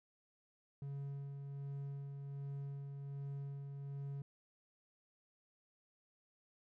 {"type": "tone with tremolo", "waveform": "triangle", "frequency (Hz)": 139.8, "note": "C#3", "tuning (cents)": 15, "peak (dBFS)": -39, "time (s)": [0.82, 4.22], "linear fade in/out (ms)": 2, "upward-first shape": "sine", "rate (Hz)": 1.3, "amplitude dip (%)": 35, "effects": []}